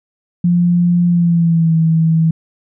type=tone with pitch glide; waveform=sine; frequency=174.7 to 162.06 Hz; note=F3 to E3; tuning=+1 to -29 cents; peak=-9 dBFS; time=0.44-2.31 s; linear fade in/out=5 ms; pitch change=-130 cents; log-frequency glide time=1.07-1.75 s; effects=none